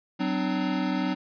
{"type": "tone cluster", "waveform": "square", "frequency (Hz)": [188.9, 257.4, 299.5], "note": ["F#3", "C4", "D4"], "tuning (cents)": [36, -28, 34], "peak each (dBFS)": -30, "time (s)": [0.19, 1.15], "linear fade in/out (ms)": 20, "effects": ["resampled to 11025 Hz"]}